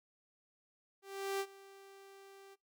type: tone with ADSR envelope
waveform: sawtooth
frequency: 392 Hz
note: G4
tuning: in tune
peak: -30 dBFS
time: 1.02-2.56 s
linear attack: 380 ms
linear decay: 59 ms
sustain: -21 dB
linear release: 28 ms
effects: noise-tail reverb RT60 0.2 s tail -21 dB re dry

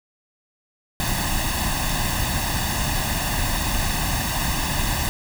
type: noise with comb filter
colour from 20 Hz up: pink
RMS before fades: -23 dBFS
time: 1-5.09 s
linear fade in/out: 0 ms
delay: 1.1 ms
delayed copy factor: +0.75
effects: none

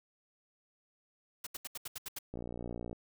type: noise bursts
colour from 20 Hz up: white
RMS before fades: -41 dBFS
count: 8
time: 1.44-2.188 s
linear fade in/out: 5 ms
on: 27 ms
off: 76 ms
type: click train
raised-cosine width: 2 ms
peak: -28 dBFS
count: 36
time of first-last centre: 2.34-2.929 s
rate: 59.4 Hz
effects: none

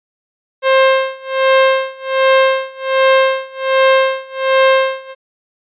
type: tone with tremolo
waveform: sawtooth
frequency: 530 Hz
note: C5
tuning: 22 cents sharp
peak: -3 dBFS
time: 0.62-5.15 s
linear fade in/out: 50 ms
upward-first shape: sine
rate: 1.3 Hz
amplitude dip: 95%
effects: resampled to 8000 Hz

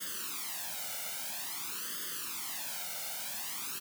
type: noise with flanger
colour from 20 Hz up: white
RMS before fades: -39 dBFS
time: 0-3.8 s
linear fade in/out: 20 ms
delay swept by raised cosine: 0.61 to 1.4 ms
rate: 0.5 Hz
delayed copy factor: +0.9
effects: high-pass 200 Hz 12 dB/octave

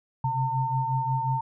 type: tone cluster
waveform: sine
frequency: 128.5 / 134.1 / 905 Hz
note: C3 / C3 / A5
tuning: -31 / +43 / +48 cents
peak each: -29 / -30 / -26 dBFS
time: 0.24-1.41 s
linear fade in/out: 5 ms
effects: none

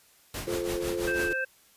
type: noise with tremolo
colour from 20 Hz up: pink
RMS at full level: -33 dBFS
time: 0.34-1.33 s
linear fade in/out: 2 ms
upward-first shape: triangle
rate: 6 Hz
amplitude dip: 80%
type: chord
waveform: sine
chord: F major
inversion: none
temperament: just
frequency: 349.2 / 436.5 / 523.8 Hz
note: F4 / A4 / C5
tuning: 0 / -14 / +2 cents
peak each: -31 / -34 / -35 dBFS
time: 0.47-1.33 s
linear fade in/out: 5 ms
type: harmonic tone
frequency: 523.3 Hz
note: C5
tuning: in tune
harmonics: 1 / 3 / 5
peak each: -34 / -28 / -38 dBFS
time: 1.07-1.45 s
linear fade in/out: 10 ms
effects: white hiss -60 dBFS RMS until 1.76 s + resampled to 32000 Hz

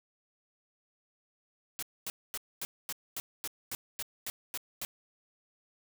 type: noise bursts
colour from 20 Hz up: white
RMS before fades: -37 dBFS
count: 12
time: 1.79-4.85 s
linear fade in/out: 0 ms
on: 35 ms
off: 240 ms
effects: none

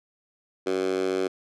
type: tone with high-pass filter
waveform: 10% pulse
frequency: 94 Hz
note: F#2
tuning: 28 cents sharp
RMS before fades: -26 dBFS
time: 0.66-1.28 s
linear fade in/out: 10 ms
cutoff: 360 Hz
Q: 3
effects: low-pass 7000 Hz 12 dB/octave

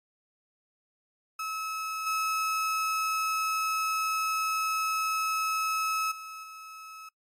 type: tone with level steps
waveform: 35% pulse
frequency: 1293 Hz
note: E6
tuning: 34 cents flat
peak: -30 / -25 / -38 / -41 dBFS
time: 1.39-7.09 s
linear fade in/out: 5 ms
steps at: 2.06 / 6.11 / 6.43 s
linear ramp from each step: 10 ms
effects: noise-tail reverb RT60 0.1 s tail -22 dB re dry + MP3 64 kbps

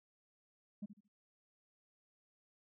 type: tone with echo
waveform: sine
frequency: 205.9 Hz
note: G#3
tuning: 15 cents flat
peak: -38 dBFS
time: 0.82-0.86 s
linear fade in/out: 10 ms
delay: 74 ms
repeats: 3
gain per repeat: -12 dB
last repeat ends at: 1.082 s
effects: tanh soft clip ceiling -39 dBFS

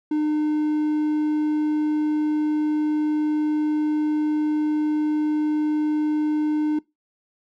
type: tone with hard clipping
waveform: triangle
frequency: 303.4 Hz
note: D#4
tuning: 44 cents flat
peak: -20 dBFS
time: 0.11-6.79 s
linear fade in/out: 5 ms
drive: 6 dB
effects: noise-tail reverb RT60 0.2 s tail -22 dB re dry

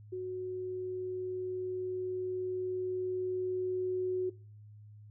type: tone with level ramp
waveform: sine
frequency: 368.6 Hz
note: F#4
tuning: 7 cents flat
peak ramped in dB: -35 to -29 dBFS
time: 0.12-4.3 s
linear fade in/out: 10 ms
effects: noise-tail reverb RT60 0.4 s tail -21 dB re dry + added 105 Hz sine -50 dBFS peak until 5.1 s

